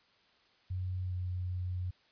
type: tone with pitch glide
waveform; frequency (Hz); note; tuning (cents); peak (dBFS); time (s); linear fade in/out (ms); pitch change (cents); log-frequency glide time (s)
sine; 92 to 90.63; F#2 to F#2; -9 to -35; -33; 0.7-1.91; 10; -26; 1.04-1.14
effects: white hiss -67 dBFS RMS until 2.11 s + resampled to 11025 Hz